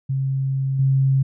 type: tone with level steps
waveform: sine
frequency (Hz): 134.7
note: C#3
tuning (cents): -49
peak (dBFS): -19 / -14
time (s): 0.09-1.23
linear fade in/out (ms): 10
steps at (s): 0.79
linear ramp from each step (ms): 5
effects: none